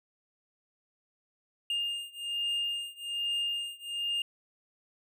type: beating tone pair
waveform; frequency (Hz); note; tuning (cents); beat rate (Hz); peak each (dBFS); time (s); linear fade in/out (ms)
triangle; 2819 / 2820.2; F7 / F7; +16 / +16; 1.2; -32 / -33; 1.7-4.22; 2
effects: none